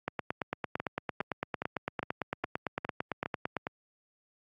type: two click trains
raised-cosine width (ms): 0.5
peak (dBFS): -16 / -18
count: 32 / 8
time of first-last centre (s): 0.08-3.567 / 0.8-3.669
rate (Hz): 8.89 / 2.44
effects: high-pass 100 Hz 12 dB/octave + AAC 64 kbps